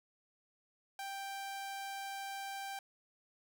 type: tone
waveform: sawtooth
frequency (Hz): 786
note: G5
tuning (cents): +4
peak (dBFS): -37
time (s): 0.99-2.79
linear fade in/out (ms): 2
effects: none